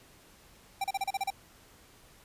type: tone bursts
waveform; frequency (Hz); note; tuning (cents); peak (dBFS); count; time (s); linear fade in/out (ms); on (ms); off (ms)
square; 784; G5; 0; -29; 8; 0.81-1.304; 5; 32; 34
effects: pink hiss -58 dBFS RMS until 2.24 s + resampled to 32000 Hz